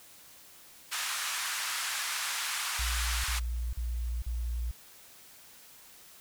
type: band-pass noise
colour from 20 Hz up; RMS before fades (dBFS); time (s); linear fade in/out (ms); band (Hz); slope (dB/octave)
pink; -34; 0.91-3.4; 20; 1100 to 12000; 24
type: tone bursts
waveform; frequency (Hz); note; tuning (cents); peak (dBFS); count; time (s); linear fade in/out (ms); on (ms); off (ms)
sine; 59.1; A#1; +24; -30; 4; 2.79-4.713; 5; 450; 41
effects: white hiss -54 dBFS RMS until 6.2 s